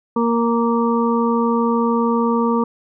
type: harmonic tone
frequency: 233.1 Hz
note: A#3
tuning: in tune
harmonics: 1 / 2 / 4 / 5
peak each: -17 / -20 / -23 / -24 dBFS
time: 0.16-2.64 s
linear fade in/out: 5 ms
effects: none